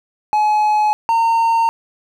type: tone pair in turn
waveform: triangle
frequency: 848 / 914.9 Hz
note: G#5 / A#5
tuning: +36 / -33 cents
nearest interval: minor second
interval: 131 cents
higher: second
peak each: -10 dBFS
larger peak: neither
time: 0.33-0.93 / 1.09-1.69 s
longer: neither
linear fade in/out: 0 ms
effects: none